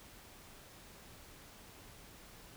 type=silence; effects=pink hiss -56 dBFS RMS until 2.56 s